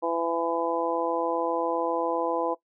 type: harmonic tone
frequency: 167.5 Hz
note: E3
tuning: 28 cents sharp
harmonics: 2 / 3 / 4 / 5 / 6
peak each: -31 / -28 / -32 / -32 / -32 dBFS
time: 0.02-2.55 s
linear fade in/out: 20 ms
effects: noise-tail reverb RT60 0.1 s tail -17 dB re dry